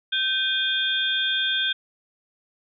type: tone cluster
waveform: sine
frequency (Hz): 1550 / 2464 / 3255 / 3556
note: G6 / D#7 / G#7 / A7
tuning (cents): -20 / -17 / -36 / +18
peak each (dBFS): -26 / -34 / -25 / -26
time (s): 0.12-1.73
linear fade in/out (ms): 10
effects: none

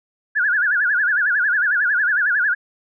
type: tone with vibrato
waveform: sine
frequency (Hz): 1568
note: G6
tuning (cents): 0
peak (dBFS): -15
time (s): 0.35-2.55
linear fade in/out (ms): 20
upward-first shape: sine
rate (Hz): 11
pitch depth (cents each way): 180
effects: none

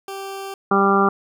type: tone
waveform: 20% pulse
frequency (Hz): 390.5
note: G4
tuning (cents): -7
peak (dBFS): -24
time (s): 0.08-0.54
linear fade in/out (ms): 2
type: harmonic tone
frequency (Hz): 197.2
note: G3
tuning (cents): +11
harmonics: 1 / 2 / 3 / 4 / 5 / 6 / 7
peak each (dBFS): -20 / -19 / -29 / -21 / -28 / -18 / -23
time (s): 0.71-1.09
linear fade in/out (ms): 5
effects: none

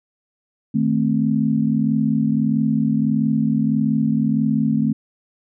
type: chord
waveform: sine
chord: A diminished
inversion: second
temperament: equal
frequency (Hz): 155.56 / 220 / 261.6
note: Eb3 / A3 / C4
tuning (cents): 0 / 0 / 0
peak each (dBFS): -22 / -18 / -21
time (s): 0.74-4.93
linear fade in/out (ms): 10
effects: none

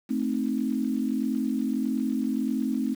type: chord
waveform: sine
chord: A diminished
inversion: none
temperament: equal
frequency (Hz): 220 / 261.6 / 311.1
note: A3 / C4 / Eb4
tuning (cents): 0 / 0 / 0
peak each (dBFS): -28 / -27 / -32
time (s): 0.09-2.95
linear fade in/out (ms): 20
effects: 8-bit

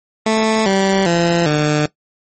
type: tone with pitch steps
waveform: 15% pulse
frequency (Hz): 220 / 193.75 / 170.63 / 150.26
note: A3 / G3 / F3 / D3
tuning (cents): 0 / -20 / -40 / +40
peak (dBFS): -6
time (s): 0.26-1.86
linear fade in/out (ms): 5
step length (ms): 400
effects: noise-tail reverb RT60 0.1 s tail -17 dB re dry + MP3 32 kbps

